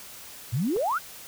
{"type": "exponential sweep", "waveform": "sine", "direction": "up", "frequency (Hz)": [105.2, 1568], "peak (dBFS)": -23, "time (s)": [0.52, 0.99], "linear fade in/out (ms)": 20}
{"type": "clicks", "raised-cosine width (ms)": 1, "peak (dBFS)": -26, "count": 2, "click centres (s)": [0.762, 0.768]}
{"effects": ["white hiss -44 dBFS RMS until 1.27 s"]}